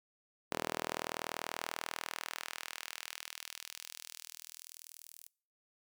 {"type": "tone with high-pass filter sweep", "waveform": "sawtooth", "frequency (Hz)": 40.27, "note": "E1", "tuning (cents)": -40, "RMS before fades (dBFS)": -44, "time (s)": [0.51, 5.29], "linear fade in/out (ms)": 10, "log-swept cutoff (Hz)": [390, 9700], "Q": 0.76, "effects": ["noise-tail reverb RT60 0.5 s tail -25 dB re dry"]}